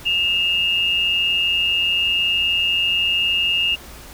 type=tone pair together; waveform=sine; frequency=2647 / 2826 Hz; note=E7 / F7; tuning=+7 / +20 cents; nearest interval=minor second; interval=113 cents; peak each=-23 / -17 dBFS; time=0.05-3.76 s; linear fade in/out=20 ms; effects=added 60 Hz sine -43 dBFS peak until 4.13 s + pink hiss -40 dBFS RMS until 4.13 s